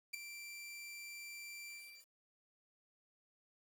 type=tone with ADSR envelope; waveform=sawtooth; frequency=2349 Hz; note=D7; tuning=in tune; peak=-33 dBFS; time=0.13-2.11 s; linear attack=14 ms; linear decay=5 ms; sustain=-11 dB; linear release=440 ms; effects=10-bit